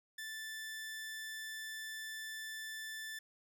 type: tone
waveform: sawtooth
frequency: 1760 Hz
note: A6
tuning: in tune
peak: -39 dBFS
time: 0.18-3.19 s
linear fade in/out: 5 ms
effects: none